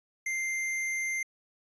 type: tone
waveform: square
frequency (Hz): 2093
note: C7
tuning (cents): 0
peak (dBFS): -30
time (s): 0.26-1.23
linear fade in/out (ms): 5
effects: resampled to 22050 Hz